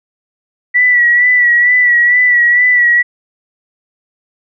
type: tone with vibrato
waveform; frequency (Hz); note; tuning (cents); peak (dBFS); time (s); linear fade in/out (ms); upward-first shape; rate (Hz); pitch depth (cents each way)
sine; 1951; B6; -22; -6; 0.74-3.03; 20; sine; 2.2; 39
effects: none